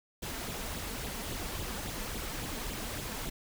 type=noise with flanger; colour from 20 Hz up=pink; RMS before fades=-38 dBFS; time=0.22-3.3 s; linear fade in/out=10 ms; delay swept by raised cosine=0.26 to 4.56 ms; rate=3.6 Hz; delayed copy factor=+0.6; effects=none